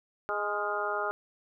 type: harmonic tone with a mistuned harmonic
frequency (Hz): 207.3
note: G#3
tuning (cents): -3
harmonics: 2 / 3 / 4 / 5 / 6 / 7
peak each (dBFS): -36 / -36 / -36 / -40 / -34 / -35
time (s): 0.29-1.11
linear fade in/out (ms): 0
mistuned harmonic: 7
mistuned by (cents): -47
effects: none